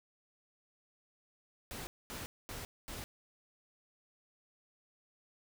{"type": "noise bursts", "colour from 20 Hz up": "pink", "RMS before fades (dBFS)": -44, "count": 4, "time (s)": [1.71, 3.04], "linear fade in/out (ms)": 0, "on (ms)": 160, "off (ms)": 230, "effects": []}